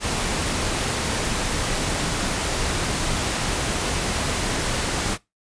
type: noise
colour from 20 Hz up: pink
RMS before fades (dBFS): -24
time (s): 0-5.18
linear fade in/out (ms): 50
effects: noise-tail reverb RT60 0.2 s tail -21 dB re dry + resampled to 22050 Hz